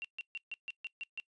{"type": "tone bursts", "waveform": "sine", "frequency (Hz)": 2747, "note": "F7", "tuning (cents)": -29, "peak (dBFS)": -37, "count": 8, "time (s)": [0.02, 1.2], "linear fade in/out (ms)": 0, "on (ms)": 25, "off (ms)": 140, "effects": ["noise-tail reverb RT60 0.1 s tail -22 dB re dry", "resampled to 22050 Hz"]}